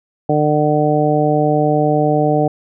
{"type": "harmonic tone", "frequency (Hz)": 150, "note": "D3", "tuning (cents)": 37, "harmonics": [1, 2, 3, 4, 5], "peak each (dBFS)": [-18, -18, -18, -18, -18], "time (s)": [0.29, 2.48], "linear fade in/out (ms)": 5, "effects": []}